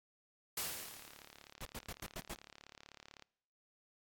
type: noise with exponential decay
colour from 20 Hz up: white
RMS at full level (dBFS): -37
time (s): 0.57-1.54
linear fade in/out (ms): 5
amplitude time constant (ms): 210
type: click train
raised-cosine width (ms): 0.2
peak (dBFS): -35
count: 88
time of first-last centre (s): 0.8-3.223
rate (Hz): 35.9
type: noise bursts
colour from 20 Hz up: pink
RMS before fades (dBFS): -45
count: 6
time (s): 1.61-2.338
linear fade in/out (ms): 2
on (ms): 43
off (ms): 94
effects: noise-tail reverb RT60 0.9 s tail -26 dB re dry + AAC 64 kbps